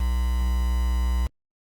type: tone with quantisation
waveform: triangle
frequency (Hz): 60.9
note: B1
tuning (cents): -24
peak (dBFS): -18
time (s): 0-1.27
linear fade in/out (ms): 5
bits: 6
effects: Opus 32 kbps